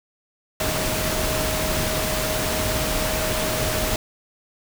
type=tone in noise; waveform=sine; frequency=627 Hz; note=D#5; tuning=13 cents sharp; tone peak=-28 dBFS; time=0.6-3.96 s; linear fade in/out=2 ms; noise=pink; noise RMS=-24 dBFS; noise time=0.6-3.96 s; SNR=-7 dB; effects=none